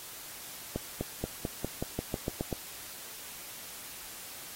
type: accelerating click train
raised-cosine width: 2 ms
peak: -18 dBFS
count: 11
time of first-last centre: 0.76-2.528 s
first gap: 250 ms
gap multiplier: 0.92
effects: white hiss -45 dBFS RMS until 4.55 s + AAC 48 kbps